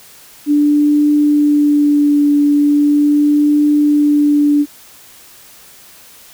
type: tone with vibrato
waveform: sine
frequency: 292.8 Hz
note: D4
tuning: 5 cents flat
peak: -8 dBFS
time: 0.46-4.66 s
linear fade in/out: 50 ms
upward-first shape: triangle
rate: 0.39 Hz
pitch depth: 17 cents each way
effects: white hiss -41 dBFS RMS until 6.33 s